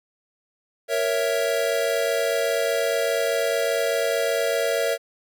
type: chord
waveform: square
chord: A# diminished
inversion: none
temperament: equal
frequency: 466.2 / 554.4 / 659.3 Hz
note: A#4 / C#5 / E5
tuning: 0 / 0 / 0 cents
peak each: -26 dBFS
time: 0.88-4.98 s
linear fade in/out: 50 ms
effects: none